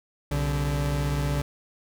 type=tone pair together; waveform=40% pulse; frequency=64.3 / 144.22 Hz; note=C2 / D3; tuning=-30 / -31 cents; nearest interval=octave + major second; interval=1399 cents; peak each=-27 / -25 dBFS; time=0.31-1.42 s; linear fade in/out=5 ms; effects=none